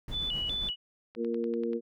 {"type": "noise with tremolo", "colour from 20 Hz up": "brown", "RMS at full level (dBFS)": -38, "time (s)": [0.08, 0.7], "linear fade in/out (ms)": 2, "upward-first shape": "sine", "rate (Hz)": 7.5, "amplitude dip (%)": 45}
{"type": "tone with vibrato", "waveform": "sine", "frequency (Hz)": 3200, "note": "G7", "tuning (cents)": 35, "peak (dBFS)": -30, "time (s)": [0.11, 0.76], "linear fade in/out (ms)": 50, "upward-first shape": "square", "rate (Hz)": 2.6, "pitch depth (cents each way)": 150}
{"type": "click train", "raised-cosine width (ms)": 0.3, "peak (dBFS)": -33, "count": 7, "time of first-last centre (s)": [1.15, 1.733], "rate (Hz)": 10.3}
{"type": "harmonic tone", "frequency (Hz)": 116.54, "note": "A#2", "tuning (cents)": 0, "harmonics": [2, 3, 4], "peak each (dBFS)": [-33, -34, -32], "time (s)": [1.16, 1.81], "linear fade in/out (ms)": 50}
{"effects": []}